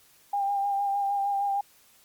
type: tone with vibrato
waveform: sine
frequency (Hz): 800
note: G5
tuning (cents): +35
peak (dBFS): -24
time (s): 0.33-1.61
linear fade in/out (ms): 5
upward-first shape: sine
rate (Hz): 6.5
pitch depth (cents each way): 25
effects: white hiss -59 dBFS RMS until 2.04 s + Opus 48 kbps